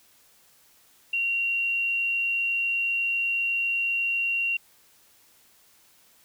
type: tone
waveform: sine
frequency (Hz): 2754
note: F7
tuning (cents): -25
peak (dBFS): -23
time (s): 1.13-4.57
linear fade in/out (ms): 5
effects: white hiss -59 dBFS RMS until 6.24 s